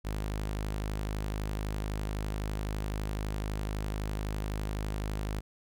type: tone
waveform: sawtooth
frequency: 51.91 Hz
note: G#1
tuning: in tune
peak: -28 dBFS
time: 0.04-5.41 s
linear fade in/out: 20 ms
effects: none